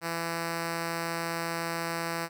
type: tone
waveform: 5% pulse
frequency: 167.2 Hz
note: E3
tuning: 25 cents sharp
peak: -19 dBFS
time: 0.01-2.29 s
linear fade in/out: 50 ms
effects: none